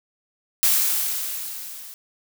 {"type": "noise with level ramp", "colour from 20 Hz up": "blue", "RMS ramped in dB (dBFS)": [-17, -40], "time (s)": [0.63, 1.94], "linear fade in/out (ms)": 0, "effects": []}